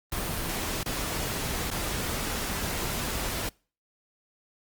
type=noise with dropouts; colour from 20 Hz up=pink; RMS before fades=-31 dBFS; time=0.12-3.49 s; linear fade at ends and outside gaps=2 ms; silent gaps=0.831-0.86 / 1.703-1.713 s; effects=noise-tail reverb RT60 0.4 s tail -26 dB re dry + Opus 32 kbps